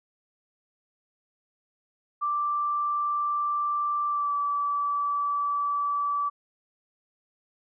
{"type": "tone with pitch glide", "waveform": "sine", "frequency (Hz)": [1174.7, 1154.5], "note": ["D6", "D6"], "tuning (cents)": [0, -30], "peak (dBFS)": -24, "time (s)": [2.21, 6.3], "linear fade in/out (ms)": 20, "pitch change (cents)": -30, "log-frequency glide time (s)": [4.08, 4.33], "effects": []}